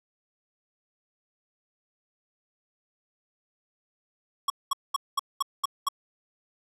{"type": "tone bursts", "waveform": "square", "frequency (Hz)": 1108.7, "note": "C#6", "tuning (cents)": 0, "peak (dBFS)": -23, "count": 7, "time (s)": [4.48, 5.887], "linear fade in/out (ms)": 5, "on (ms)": 21, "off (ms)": 210, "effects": ["resampled to 32000 Hz"]}